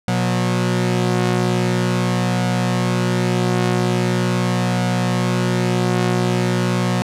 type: tone pair together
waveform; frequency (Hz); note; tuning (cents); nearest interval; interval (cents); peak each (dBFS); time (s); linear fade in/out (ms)
sawtooth; 121.14 / 181.5; B2 / F#3; -33 / -33; perfect fifth; 700; -15; 0.08-7.02; 0
effects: low-pass 9000 Hz 12 dB/octave